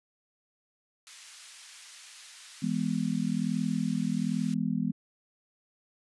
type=band-pass noise; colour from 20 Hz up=white; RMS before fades=-50 dBFS; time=1.07-4.54 s; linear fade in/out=0 ms; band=1600 to 7900 Hz; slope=12 dB/octave
type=chord; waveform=sine; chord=E major; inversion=none; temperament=just; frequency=164.81 / 206 / 247.2 Hz; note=E3 / G#3 / B3; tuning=0 / -14 / +2 cents; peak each=-32 / -30 / -31 dBFS; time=2.62-4.92 s; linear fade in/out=10 ms
effects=resampled to 24000 Hz